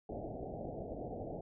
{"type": "low-pass noise", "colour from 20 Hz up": "white", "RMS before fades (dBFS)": -43, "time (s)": [0.09, 1.41], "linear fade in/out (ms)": 5, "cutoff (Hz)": 760, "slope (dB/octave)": 96, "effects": []}